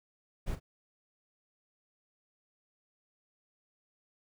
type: noise with echo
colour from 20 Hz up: brown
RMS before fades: -34 dBFS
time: 0.46-0.56 s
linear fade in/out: 20 ms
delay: 40 ms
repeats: 1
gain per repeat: -12 dB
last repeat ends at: 0.6 s
effects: none